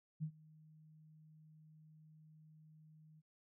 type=tone with ADSR envelope; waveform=sine; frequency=155.56 Hz; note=D#3; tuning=in tune; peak=-36 dBFS; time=0.2-3.22 s; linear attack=30 ms; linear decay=78 ms; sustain=-24 dB; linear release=32 ms; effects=none